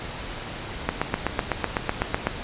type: click train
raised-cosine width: 0.5 ms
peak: -6 dBFS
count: 12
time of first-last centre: 0.89-2.27 s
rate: 7.97 Hz
effects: pink hiss -34 dBFS RMS until 2.43 s + resampled to 8000 Hz